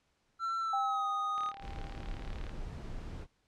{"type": "tone with pitch glide", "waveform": "triangle", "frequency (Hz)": [1346, 1241.4], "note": ["E6", "D#6"], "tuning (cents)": [36, -4], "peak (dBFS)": -30, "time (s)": [0.39, 1.53], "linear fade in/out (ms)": 50, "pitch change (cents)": -140, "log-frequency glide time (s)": [0.6, 1.08]}
{"type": "tone with exponential decay", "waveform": "sine", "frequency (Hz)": 791, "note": "G5", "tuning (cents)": 15, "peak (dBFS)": -30, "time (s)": [0.73, 2.76], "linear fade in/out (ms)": 5, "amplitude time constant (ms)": 440}
{"type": "click train", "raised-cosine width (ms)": 0.3, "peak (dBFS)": -32, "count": 42, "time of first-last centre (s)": [1.38, 2.494], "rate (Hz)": 36.8}
{"type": "noise", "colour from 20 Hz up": "brown", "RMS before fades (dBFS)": -41, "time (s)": [1.59, 3.27], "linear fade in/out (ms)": 50}
{"effects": ["pink hiss -75 dBFS RMS until 3.47 s", "low-pass 7000 Hz 12 dB/octave"]}